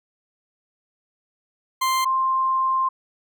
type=tone pair in turn; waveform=40% pulse / sine; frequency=1046.5 / 1051.9 Hz; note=C6 / C6; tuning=0 / +9 cents; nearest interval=unison; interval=9 cents; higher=second; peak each=-18 dBFS; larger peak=neither; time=1.81-2.05 / 2.05-2.89 s; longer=second; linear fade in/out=10 ms; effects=none